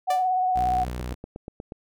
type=tone with vibrato; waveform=sine; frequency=740 Hz; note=F#5; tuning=in tune; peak=-20 dBFS; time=0.07-0.85 s; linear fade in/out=20 ms; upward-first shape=sine; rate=17 Hz; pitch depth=24 cents each way
type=tone with exponential decay; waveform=sawtooth; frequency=587.3 Hz; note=D5; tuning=in tune; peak=-21 dBFS; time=0.1-0.29 s; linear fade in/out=5 ms; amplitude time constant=40 ms
type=tone; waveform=sawtooth; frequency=61.74 Hz; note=B1; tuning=in tune; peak=-26 dBFS; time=0.55-1.15 s; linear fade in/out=20 ms
type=click train; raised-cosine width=2 ms; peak=-22 dBFS; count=8; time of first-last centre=0.88-1.721 s; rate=8.32 Hz
effects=none